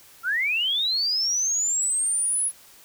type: linear sweep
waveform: sine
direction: up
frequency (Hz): 1330 to 10570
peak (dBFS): -21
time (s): 0.23-2.52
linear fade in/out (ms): 50
effects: white hiss -51 dBFS RMS until 2.84 s